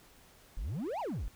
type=exponential two-way sweep; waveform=triangle; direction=up then down; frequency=35.03 to 1000 to 35.03 Hz; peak=-32 dBFS; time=0.57-1.28 s; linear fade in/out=0 ms; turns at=1 s; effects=pink hiss -60 dBFS RMS until 1.35 s